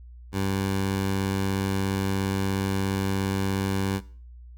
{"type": "tone", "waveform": "15% pulse", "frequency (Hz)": 97, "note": "G2", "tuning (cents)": -18, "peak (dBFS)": -18, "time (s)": [0.32, 4.01], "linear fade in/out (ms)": 50, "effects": ["noise-tail reverb RT60 0.4 s tail -17 dB re dry", "added 60 Hz sine -42 dBFS peak until 4.57 s"]}